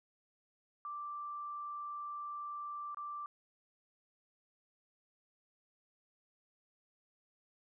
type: tone with dropouts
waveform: sine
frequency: 1174.7 Hz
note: D6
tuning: in tune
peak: -40 dBFS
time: 0.85-3.26 s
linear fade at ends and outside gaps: 1 ms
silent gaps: 2.946-2.971 s
effects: none